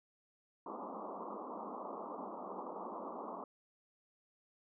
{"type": "band-pass noise", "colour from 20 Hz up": "white", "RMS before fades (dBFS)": -45, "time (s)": [0.66, 3.44], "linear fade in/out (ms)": 2, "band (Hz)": [190, 1200], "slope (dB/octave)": 96, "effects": []}